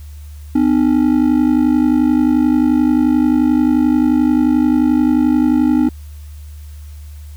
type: ring-modulated tone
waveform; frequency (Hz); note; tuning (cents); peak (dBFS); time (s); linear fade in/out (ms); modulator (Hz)
triangle; 277.3; C#4; +1; -5; 0.55-5.89; 5; 25.7
effects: added 74 Hz sine -30 dBFS peak until 7.36 s + white hiss -49 dBFS RMS until 7.36 s